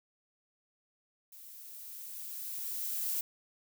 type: noise with level ramp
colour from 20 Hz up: violet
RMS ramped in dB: -52 to -33 dBFS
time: 1.32-3.21 s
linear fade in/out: 5 ms
effects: none